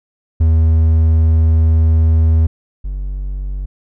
triangle tone pair in turn, 80.3 / 47.75 Hz, E2 / G1, -45 / -45 cents, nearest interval major sixth, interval 900 cents, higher first, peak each -6 / -17 dBFS, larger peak first, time 0.4-2.47 / 2.84-3.66 s, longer first, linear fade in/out 10 ms, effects none

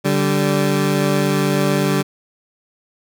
20% pulse tone pair together, 144.98 / 193.9 Hz, D3 / G3, -22 / -19 cents, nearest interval perfect fourth, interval 503 cents, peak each -13 dBFS, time 0.04-2.03 s, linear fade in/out 20 ms, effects none

